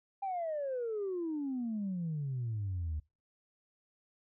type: exponential sweep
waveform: sine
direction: down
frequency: 803 to 73.8 Hz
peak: -32 dBFS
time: 0.22-3 s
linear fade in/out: 10 ms
effects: noise-tail reverb RT60 0.3 s tail -26 dB re dry + tanh soft clip ceiling -30 dBFS